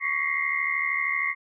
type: tone cluster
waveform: sine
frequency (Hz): 1119 / 1900 / 2071 / 2144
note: C#6 / A#6 / C7 / C7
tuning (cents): +16 / +33 / -18 / +42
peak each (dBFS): -32 / -32 / -27 / -28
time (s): 0-1.35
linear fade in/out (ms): 50
effects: none